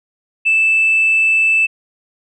sine tone, 2637 Hz, E7, in tune, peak -9 dBFS, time 0.45-1.67 s, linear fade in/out 20 ms, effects tanh soft clip ceiling -6 dBFS

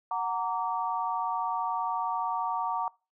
sine chord, Gb augmented, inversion none, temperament just, 740 / 925 / 1156.2 Hz, Gb5 / Bb5 / D6, 0 / -14 / -27 cents, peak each -33 / -31 / -33 dBFS, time 0.11-2.88 s, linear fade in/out 2 ms, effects noise-tail reverb RT60 0.3 s tail -24 dB re dry

